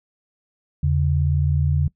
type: tone pair together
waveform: sine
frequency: 82.28 / 141.3 Hz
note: E2 / C#3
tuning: -3 / +34 cents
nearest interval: major sixth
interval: 937 cents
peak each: -19 dBFS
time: 0.83-1.88 s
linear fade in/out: 5 ms
effects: noise-tail reverb RT60 0.1 s tail -22 dB re dry